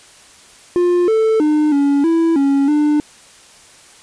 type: tone with pitch steps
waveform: triangle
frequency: 353.1 / 441.6 / 302.8 / 282.6 / 330.4 / 277.5 / 298.1 Hz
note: F4 / A4 / D#4 / C#4 / E4 / C#4 / D4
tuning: +19 / +6 / -47 / +34 / +4 / +2 / +26 cents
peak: -9 dBFS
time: 0.76-3 s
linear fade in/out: 0 ms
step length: 320 ms
effects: white hiss -44 dBFS RMS until 4.02 s + resampled to 22050 Hz